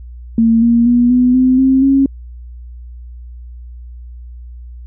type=tone with pitch steps; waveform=sine; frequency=227.5 / 234.4 / 241.6 / 249 / 256.5 / 264.4 / 272.4 Hz; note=A#3 / A#3 / B3 / B3 / C4 / C4 / C#4; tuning=-42 / +10 / -38 / +14 / -34 / +18 / -30 cents; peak=-7 dBFS; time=0.38-2.06 s; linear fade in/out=2 ms; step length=240 ms; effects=added 60 Hz sine -29 dBFS peak until 4.86 s